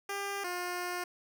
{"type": "tone pair in turn", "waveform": "10% pulse", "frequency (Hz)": [399.6, 356], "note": ["G4", "F4"], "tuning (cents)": [33, 33], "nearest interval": "major second", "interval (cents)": 200, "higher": "first", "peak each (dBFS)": -26, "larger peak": "neither", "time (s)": [[0.09, 0.44], [0.44, 1.04]], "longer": "second", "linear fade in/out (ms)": 5, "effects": []}